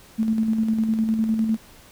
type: tone with tremolo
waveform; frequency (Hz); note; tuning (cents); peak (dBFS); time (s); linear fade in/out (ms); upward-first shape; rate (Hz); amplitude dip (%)
sine; 221.3; A3; +10; -17; 0.18-1.57; 20; square; 9.9; 40
effects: pink hiss -49 dBFS RMS until 1.91 s